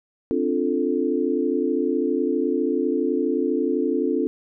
sine chord, D minor seventh, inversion third, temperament equal, 261.6 / 293.7 / 349.2 / 440 Hz, C4 / D4 / F4 / A4, 0 / 0 / 0 / 0 cents, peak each -25 dBFS, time 0.31-4.27 s, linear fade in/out 0 ms, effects none

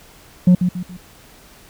sine tone with echo, 180 Hz, F#3, 47 cents flat, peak -4 dBFS, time 0.47-0.55 s, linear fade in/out 5 ms, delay 140 ms, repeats 3, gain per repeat -9 dB, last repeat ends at 0.97 s, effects tanh soft clip ceiling -6 dBFS + pink hiss -46 dBFS RMS until 1.69 s

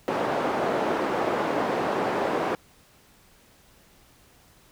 white band-pass noise, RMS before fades -26 dBFS, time 0.08-2.55 s, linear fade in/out 0 ms, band 260 to 740 Hz, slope 12 dB/octave, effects pink hiss -57 dBFS RMS until 4.71 s

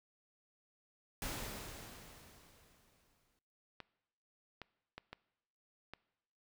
pink noise with exponential decay, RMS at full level -40 dBFS, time 1.22-3.39 s, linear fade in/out 1 ms, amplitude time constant 470 ms
clicks, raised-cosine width 0.3 ms, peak -30 dBFS, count 5, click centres 3.803 / 4.617 / 4.98 / 5.13 / 5.936 s
effects noise-tail reverb RT60 0.9 s tail -21 dB re dry

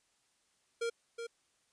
square tone with echo, 465.4 Hz, A#4, 3 cents flat, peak -33 dBFS, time 0.81-0.9 s, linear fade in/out 10 ms, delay 370 ms, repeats 1, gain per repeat -7 dB, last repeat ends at 1.27 s, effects white hiss -74 dBFS RMS until 1.72 s + resampled to 22050 Hz

